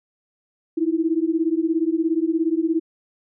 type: beating tone pair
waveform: sine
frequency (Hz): 317.3 / 334.3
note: D#4 / E4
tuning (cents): +34 / +24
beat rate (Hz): 17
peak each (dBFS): -21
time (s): 0.77-2.8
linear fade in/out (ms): 10
effects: none